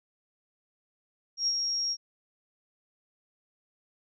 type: tone with ADSR envelope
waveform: sine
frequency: 5588 Hz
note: F8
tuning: in tune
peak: -23 dBFS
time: 1.37-1.97 s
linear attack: 100 ms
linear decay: 52 ms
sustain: -4 dB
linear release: 53 ms
effects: none